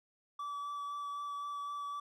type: tone with vibrato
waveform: triangle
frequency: 1152 Hz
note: D6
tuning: 34 cents flat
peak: -36 dBFS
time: 0.39-2 s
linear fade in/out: 5 ms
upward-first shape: sine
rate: 3.9 Hz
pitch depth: 10 cents each way
effects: none